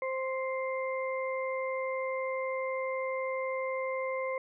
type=harmonic tone; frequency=524 Hz; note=C5; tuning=2 cents sharp; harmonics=1 / 2 / 4; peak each=-32 / -38 / -39 dBFS; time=0.02-4.38 s; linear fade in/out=2 ms; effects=none